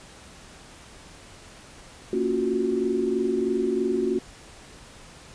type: chord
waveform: sine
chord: Gb major seventh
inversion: first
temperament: just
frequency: 231.2 / 277.5 / 346.9 / 370 Hz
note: Bb3 / Db4 / F4 / Gb4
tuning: -14 / +2 / -12 / 0 cents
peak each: -29 / -30 / -29 / -24 dBFS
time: 2.13-4.19 s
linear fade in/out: 2 ms
effects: pink hiss -47 dBFS RMS until 5.34 s + resampled to 22050 Hz